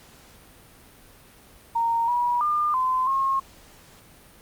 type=tone with pitch steps; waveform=sine; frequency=925 / 967 / 1204 / 1028 / 1079 Hz; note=A#5 / B5 / D6 / C6 / C#6; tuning=-14 / -37 / +43 / -31 / -47 cents; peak=-20 dBFS; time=1.75-3.4 s; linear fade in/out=10 ms; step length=330 ms; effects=pink hiss -51 dBFS RMS until 4.41 s + Opus 48 kbps